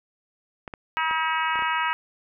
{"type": "clicks", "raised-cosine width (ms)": 0.5, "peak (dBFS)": -20, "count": 6, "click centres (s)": [0.678, 0.738, 1.111, 1.557, 1.591, 1.623]}
{"type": "harmonic tone", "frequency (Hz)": 320, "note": "D#4", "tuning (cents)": 49, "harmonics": [3, 4, 5, 6, 7, 8, 9], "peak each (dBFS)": [-26, -28, -30, -32, -33, -34, -35], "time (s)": [0.97, 1.93], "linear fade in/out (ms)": 0}
{"effects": []}